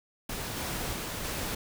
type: noise with level steps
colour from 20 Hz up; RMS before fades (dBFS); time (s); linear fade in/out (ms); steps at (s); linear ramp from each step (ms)
pink; -36 / -34 / -36 / -34; 0.29-1.55; 5; 0.56 / 0.93 / 1.24; 10
effects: none